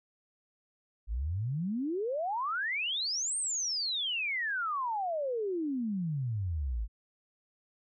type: exponential two-way sweep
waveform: sine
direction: up then down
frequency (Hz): 49.55 to 8870 to 49.55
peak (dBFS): -30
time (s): 1.07-6.88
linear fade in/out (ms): 50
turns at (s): 3.37
effects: none